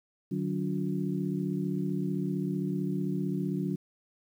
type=tone cluster; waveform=sine; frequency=151.7 / 187.2 / 286.3 / 357.7 Hz; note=D#3 / F#3 / D4 / F4; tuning=-44 / +20 / -44 / +41 cents; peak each=-34 / -31 / -35 / -38 dBFS; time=0.31-3.76 s; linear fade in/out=10 ms; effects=10-bit